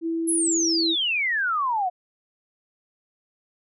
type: tone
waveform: sine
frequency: 329.6 Hz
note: E4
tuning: in tune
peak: -23 dBFS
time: 0.01-0.96 s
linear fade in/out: 50 ms
type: exponential sweep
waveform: sine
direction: down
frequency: 11210 to 698.5 Hz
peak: -21 dBFS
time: 0.27-1.9 s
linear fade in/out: 20 ms
effects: none